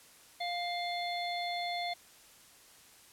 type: harmonic tone with a mistuned harmonic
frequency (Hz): 700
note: F5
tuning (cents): +4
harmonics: 1 / 3 / 5 / 6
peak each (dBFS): -35 / -40 / -42 / -43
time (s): 0.4-1.94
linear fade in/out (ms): 10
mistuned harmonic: 6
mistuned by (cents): +28
effects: white hiss -58 dBFS RMS until 3.12 s + low-pass 12000 Hz 12 dB/octave